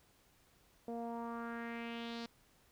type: tone with low-pass filter sweep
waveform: sawtooth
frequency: 233.1 Hz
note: A#3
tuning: in tune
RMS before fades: -43 dBFS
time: 0.88-2.26 s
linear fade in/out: 2 ms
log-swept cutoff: 590 to 4700 Hz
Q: 3.1
effects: pink hiss -69 dBFS RMS until 2.71 s